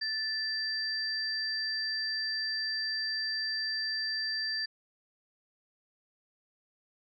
sine tone pair together, 1760 / 4696 Hz, A6 / D8, 0 / -1 cents, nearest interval octave + perfect fourth, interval 1699 cents, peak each -35 / -32 dBFS, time 0.01-4.66 s, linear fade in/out 10 ms, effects none

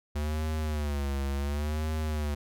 square tone with vibrato, 73.42 Hz, D2, in tune, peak -29 dBFS, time 0.15-2.35 s, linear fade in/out 10 ms, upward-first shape sine, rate 0.7 Hz, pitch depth 110 cents each way, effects none

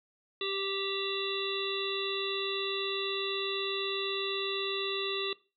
harmonic tone, 392 Hz, G4, in tune, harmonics 1 / 3 / 5 / 7 / 9 / 10, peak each -35 / -41 / -44 / -38 / -37 / -38 dBFS, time 0.41-5.33 s, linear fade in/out 2 ms, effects noise-tail reverb RT60 0.3 s tail -19 dB re dry

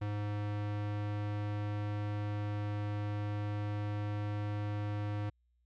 square tone with low-pass filter, 103.83 Hz, G#2, in tune, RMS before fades -36 dBFS, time 0.01-5.3 s, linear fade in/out 10 ms, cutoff 2700 Hz, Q 0.65, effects added 60 Hz sine -70 dBFS peak until 5.65 s

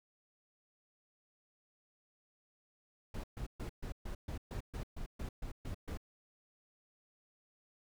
brown noise bursts, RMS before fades -41 dBFS, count 13, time 3.14-5.974 s, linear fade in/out 5 ms, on 98 ms, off 130 ms, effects none

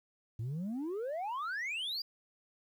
sine exponential sweep, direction up, 106.3 to 4907 Hz, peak -32 dBFS, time 0.39-2.02 s, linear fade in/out 5 ms, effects tanh soft clip ceiling -34 dBFS + 11-bit

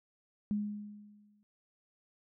sine tone with exponential decay, 207.7 Hz, G#3, in tune, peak -28 dBFS, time 0.51-1.43 s, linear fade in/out 0 ms, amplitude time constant 200 ms, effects none

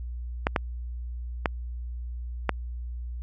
clicks, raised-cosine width 0.5 ms, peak -7 dBFS, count 4, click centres 0.469 / 0.562 / 1.458 / 2.493 s, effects added 60 Hz sine -32 dBFS peak until 3.22 s

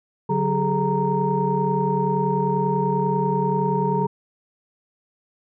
sine tone cluster, 144.3 / 186.4 / 399.1 / 429.4 / 929 Hz, D3 / F#3 / G4 / A4 / A#5, -30 / +13 / +31 / -42 / -6 cents, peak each -25 / -24 / -28 / -25 / -23 dBFS, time 0.29-4.07 s, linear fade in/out 10 ms, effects tanh soft clip ceiling -7 dBFS

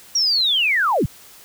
sine linear sweep, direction down, 5710 to 62.7 Hz, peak -15 dBFS, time 0.15-1.06 s, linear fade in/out 5 ms, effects white hiss -45 dBFS RMS until 1.44 s

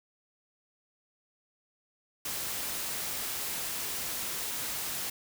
white noise, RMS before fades -35 dBFS, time 2.25-5.1 s, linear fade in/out 5 ms, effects none

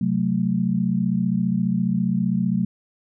sine chord, F# diminished, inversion second, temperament equal, 130.81 / 185 / 220 Hz, C3 / F#3 / A3, 0 / 0 / 0 cents, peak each -27 / -21 / -23 dBFS, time 0.01-2.65 s, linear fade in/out 5 ms, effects none

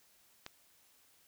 click, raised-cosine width 0.2 ms, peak -26 dBFS, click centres 0.464 s, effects white hiss -67 dBFS RMS until 1.27 s

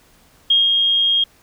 sine tone with ADSR envelope, 3245 Hz, G#7, 41 cents flat, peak -10 dBFS, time 0.5-1.24 s, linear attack 6 ms, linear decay 180 ms, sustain -3 dB, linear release 5 ms, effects pink hiss -53 dBFS RMS until 1.42 s

